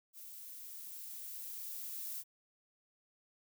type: noise with level ramp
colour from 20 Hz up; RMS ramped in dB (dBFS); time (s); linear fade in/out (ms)
violet; -51 to -42; 0.13-2.24; 50
effects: none